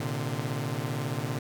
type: tone cluster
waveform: sawtooth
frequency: 115.1 / 130.3 / 148 Hz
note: A#2 / C3 / D3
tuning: -22 / -7 / +14 cents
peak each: -30 dBFS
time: 0-1.39 s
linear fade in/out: 5 ms
effects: none